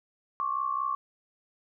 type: tone pair together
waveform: sine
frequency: 1084.5 / 1149 Hz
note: C#6 / D6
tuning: -38 / -38 cents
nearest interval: minor second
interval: 100 cents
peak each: -30 / -30 dBFS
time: 0.4-0.95 s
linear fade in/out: 0 ms
effects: none